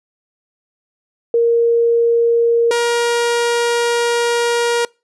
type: tone pair in turn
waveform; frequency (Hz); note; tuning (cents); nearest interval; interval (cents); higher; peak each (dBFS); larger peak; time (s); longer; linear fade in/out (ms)
sine / sawtooth; 466.8 / 473.3; A#4 / A#4; +2 / +26; unison; 24; second; -10; neither; 1.34-2.71 / 2.71-4.85; second; 2
effects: noise-tail reverb RT60 0.3 s tail -26 dB re dry + resampled to 24000 Hz